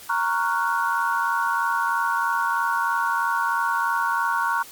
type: chord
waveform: sine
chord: Gb major seventh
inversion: first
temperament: equal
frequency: 932.3 / 1108.7 / 1396.9 / 1480 Hz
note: Bb5 / Db6 / F6 / Gb6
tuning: 0 / 0 / 0 / 0 cents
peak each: -24 / -25 / -28 / -26 dBFS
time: 0.09-4.63 s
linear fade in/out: 10 ms
effects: white hiss -43 dBFS RMS until 4.71 s + MP3 96 kbps